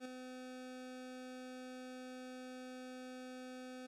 25% pulse tone with ADSR envelope, 254.6 Hz, C4, 47 cents flat, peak -38 dBFS, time 0-3.87 s, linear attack 53 ms, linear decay 5 ms, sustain -6 dB, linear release 13 ms, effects low-pass 9000 Hz 12 dB/octave + 13-bit

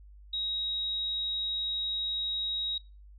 sine tone, 3802 Hz, A#7, 33 cents sharp, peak -30 dBFS, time 0.33-2.78 s, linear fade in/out 5 ms, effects noise-tail reverb RT60 0.3 s tail -23 dB re dry + added 50 Hz sine -49 dBFS peak until 3.18 s

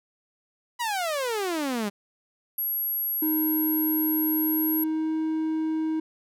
sawtooth exponential sweep, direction down, 994 to 196 Hz, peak -22 dBFS, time 0.79-1.9 s, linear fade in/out 20 ms
sine tone, 11530 Hz, F#9, 46 cents flat, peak -25 dBFS, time 2.58-4.84 s, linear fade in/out 5 ms
triangle tone with pitch glide, 311.1 to 316.4 Hz, D#4 to D#4, 0 to +29 cents, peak -22 dBFS, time 3.22-6 s, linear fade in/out 5 ms, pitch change +29 cents, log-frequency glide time 4.36-5.13 s
effects none

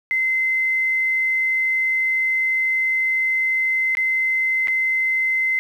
sine tone with dropouts, 2063 Hz, C7, 25 cents flat, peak -17 dBFS, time 0.11-5.59 s, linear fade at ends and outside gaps 0 ms, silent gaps 3.951-3.971 / 4.673-4.682 s, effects 8-bit

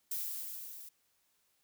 violet noise with level ramp, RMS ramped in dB -36 to -50 dBFS, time 0.11-0.89 s, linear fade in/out 5 ms, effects white hiss -75 dBFS RMS until 1.63 s

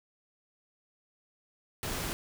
pink noise, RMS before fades -35 dBFS, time 1.83-2.13 s, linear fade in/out 0 ms, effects none

